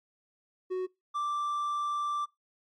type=tone pair in turn; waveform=triangle; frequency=370 / 1174.7 Hz; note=F#4 / D6; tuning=0 / 0 cents; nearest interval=octave + minor sixth; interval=2000 cents; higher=second; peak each=-27 dBFS; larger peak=neither; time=0.7-0.87 / 1.14-2.26 s; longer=second; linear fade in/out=20 ms; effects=noise-tail reverb RT60 0.2 s tail -23 dB re dry + MP3 48 kbps